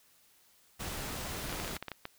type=noise; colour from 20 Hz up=pink; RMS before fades=-39 dBFS; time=0.79-1.78 s; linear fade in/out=20 ms
type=clicks; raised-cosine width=0.3 ms; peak=-22 dBFS; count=10; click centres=1.495 / 1.527 / 1.6 / 1.647 / 1.678 / 1.766 / 1.826 / 1.883 / 1.917 / 2.054 s
effects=white hiss -65 dBFS RMS until 2.18 s